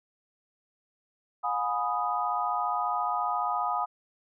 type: chord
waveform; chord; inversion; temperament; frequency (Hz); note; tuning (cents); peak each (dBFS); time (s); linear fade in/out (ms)
sine; F half-diminished seventh; none; equal with one note detuned; 716 / 830.6 / 987.8 / 1244.5; F5 / Ab5 / Cb6 / Eb6; +43 / 0 / 0 / 0; -32 / -32 / -33 / -30; 1.43-3.86; 20
effects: none